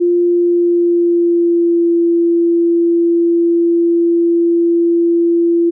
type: tone with pitch glide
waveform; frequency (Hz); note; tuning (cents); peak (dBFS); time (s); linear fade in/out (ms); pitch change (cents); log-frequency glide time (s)
sine; 349.2 to 339.7; F4 to F4; 0 to -48; -9; 0-5.71; 20; -48; 0.21-1.93
effects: none